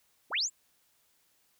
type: linear sweep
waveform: sine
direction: up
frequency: 134.5 to 7840 Hz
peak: -27 dBFS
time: 0.3-0.5 s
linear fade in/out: 50 ms
effects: white hiss -70 dBFS RMS until 1.59 s